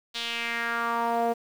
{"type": "tone with band-pass filter sweep", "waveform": "sawtooth", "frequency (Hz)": 233.5, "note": "A#3", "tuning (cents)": 3, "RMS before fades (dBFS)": -28, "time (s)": [0.14, 1.34], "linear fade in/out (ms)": 20, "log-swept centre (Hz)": [3800, 580], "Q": 3, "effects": ["8-bit"]}